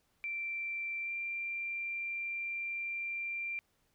sine tone with pitch glide, 2349 to 2369 Hz, D7 to D7, 0 to +14 cents, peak -35 dBFS, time 0.24-3.59 s, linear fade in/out 0 ms, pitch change +14 cents, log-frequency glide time 1.02-1.12 s, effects pink hiss -75 dBFS RMS until 3.94 s

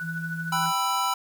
sine tone with tremolo, 1482 Hz, F#6, 2 cents sharp, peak -28 dBFS, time 0-0.66 s, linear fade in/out 0 ms, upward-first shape triangle, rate 13 Hz, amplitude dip 75%
sine tone, 164.81 Hz, E3, in tune, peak -31 dBFS, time 0-0.73 s, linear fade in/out 50 ms
square chord, E minor, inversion first, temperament equal with one note detuned, 784 / 987.8 / 1326.9 Hz, G5 / B5 / E6, 0 / 0 / +11 cents, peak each -31 / -27 / -28 dBFS, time 0.52-1.14 s, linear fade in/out 5 ms
effects 8-bit

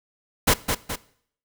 pink noise with echo, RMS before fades -17 dBFS, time 0.47-0.54 s, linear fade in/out 10 ms, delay 210 ms, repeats 2, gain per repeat -6 dB, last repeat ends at 0.96 s, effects noise-tail reverb RT60 0.6 s tail -19 dB re dry

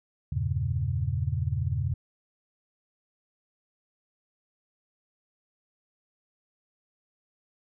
sine chord, E diminished seventh, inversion none, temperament equal with one note detuned, 82.41 / 98 / 117.83 / 138.59 Hz, E2 / G2 / Bb2 / Db3, 0 / 0 / +19 / 0 cents, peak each -31 dBFS, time 0.32-1.94 s, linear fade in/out 5 ms, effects none

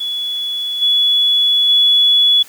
sine tone with level steps, 3400 Hz, G#7, 40 cents sharp, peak -18 / -10 / -8 dBFS, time 0-2.43 s, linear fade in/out 10 ms, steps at 0.81 / 1.68 s, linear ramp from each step 20 ms, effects white hiss -41 dBFS RMS until 2.48 s

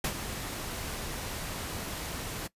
pink noise with ADSR envelope, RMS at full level -29 dBFS, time 0.04-2.48 s, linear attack 5 ms, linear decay 73 ms, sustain -8 dB, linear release 17 ms, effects noise-tail reverb RT60 0.1 s tail -20 dB re dry + resampled to 32000 Hz

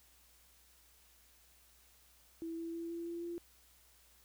sine tone with pitch steps, 329.6 / 332.3 / 335 / 337.7 / 340.4 / 343.2 Hz, E4 / E4 / E4 / E4 / F4 / F4, 0 / +14 / +28 / +42 / -44 / -30 cents, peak -39 dBFS, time 2.42-3.38 s, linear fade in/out 0 ms, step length 160 ms, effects added 60 Hz sine -70 dBFS peak until 4.24 s + white hiss -66 dBFS RMS until 4.24 s

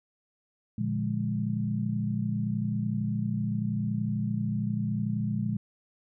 sine chord, Bb dominant seventh, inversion none, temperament equal, 116.54 / 146.83 / 174.61 / 207.7 Hz, Bb2 / D3 / F3 / Ab3, 0 / 0 / 0 / 0 cents, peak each -31 / -35 / -35 / -30 dBFS, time 0.78-5.57 s, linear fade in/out 5 ms, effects none

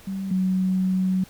sine tone pair in turn, 193 / 186.75 Hz, G3 / F#3, -27 / +16 cents, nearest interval minor second, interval 57 cents, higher first, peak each -26 / -19 dBFS, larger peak second, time 0.07-0.31 / 0.31-1.24 s, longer second, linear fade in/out 5 ms, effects pink hiss -49 dBFS RMS until 1.29 s

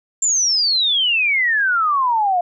sine exponential sweep, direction down, 7380 to 690 Hz, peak -14 dBFS, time 0.22-2.41 s, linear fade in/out 5 ms, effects none

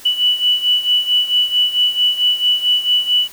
sine beating tone pair, 2960 / 2964.5 Hz, F#7 / F#7, 0 / +3 cents, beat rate 4.5 Hz, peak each -14 / -18 dBFS, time 0.05-3.28 s, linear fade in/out 10 ms, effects white hiss -39 dBFS RMS until 3.32 s

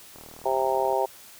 click train, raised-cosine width 1 ms, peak -31 dBFS, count 31, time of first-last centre 0.16-0.927 s, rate 39.1 Hz
harmonic tone, 132 Hz, C3, 16 cents sharp, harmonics 3 / 4 / 5 / 6 / 7, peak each -28 / -28 / -28 / -28 / -28 dBFS, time 0.45-1.06 s, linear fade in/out 10 ms
effects white hiss -48 dBFS RMS until 1.39 s

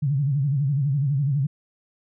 sine tone with vibrato, 140 Hz, C#3, 18 cents sharp, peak -19 dBFS, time 0.02-1.47 s, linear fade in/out 10 ms, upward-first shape sine, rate 12 Hz, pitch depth 130 cents each way, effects none

